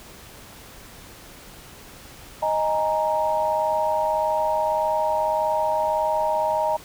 sine chord, D# suspended fourth, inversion none, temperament equal, 622.3 / 830.6 / 932.3 Hz, D#5 / G#5 / A#5, 0 / 0 / 0 cents, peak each -23 / -27 / -23 dBFS, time 2.42-6.77 s, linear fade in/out 10 ms, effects pink hiss -44 dBFS RMS until 6.84 s

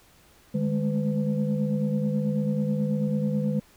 sine tone cluster, 151.6 / 206.4 / 215.6 / 504 Hz, D#3 / G#3 / A3 / B4, -45 / -10 / -35 / +35 cents, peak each -27 / -25 / -32 / -32 dBFS, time 0.54-3.6 s, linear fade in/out 10 ms, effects tanh soft clip ceiling -14 dBFS + pink hiss -57 dBFS RMS until 3.76 s

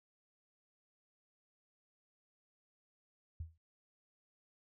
sine tone with exponential decay, 81.5 Hz, E2, 19 cents flat, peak -37 dBFS, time 3.4-3.58 s, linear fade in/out 5 ms, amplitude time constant 37 ms, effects none

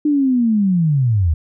sine linear sweep, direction down, 303.1 to 73.42 Hz, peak -12 dBFS, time 0.05-1.34 s, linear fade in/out 5 ms, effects none

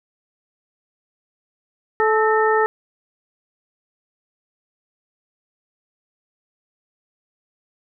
harmonic tone with a mistuned harmonic, 435.2 Hz, A4, 19 cents flat, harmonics 1 / 2 / 3 / 4, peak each -17 / -20 / -22 / -23 dBFS, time 2-2.66 s, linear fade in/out 0 ms, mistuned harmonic 4, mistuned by +74 cents, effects none

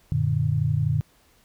sine chord, Gb augmented, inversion none, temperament equal with one note detuned, 92.5 / 116.54 / 148.54 Hz, Gb2 / Bb2 / D3, 0 / 0 / +20 cents, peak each -27 / -24 / -23 dBFS, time 0.12-1.01 s, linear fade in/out 0 ms, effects pink hiss -60 dBFS RMS until 1.44 s

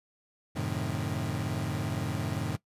30% pulse chord, F# diminished seventh, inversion none, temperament equal with one note detuned, 92.5 / 110 / 132.56 / 155.56 Hz, F#2 / A2 / C3 / Eb3, 0 / 0 / +23 / 0 cents, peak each -34 / -33 / -33 / -33 dBFS, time 0.55-2.57 s, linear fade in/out 20 ms, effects noise-tail reverb RT60 0.1 s tail -19 dB re dry + resampled to 32000 Hz

